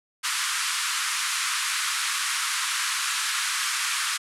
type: band-pass noise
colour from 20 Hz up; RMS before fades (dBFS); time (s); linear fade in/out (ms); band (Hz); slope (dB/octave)
pink; -27; 0.23-4.18; 20; 1100 to 11000; 48
effects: none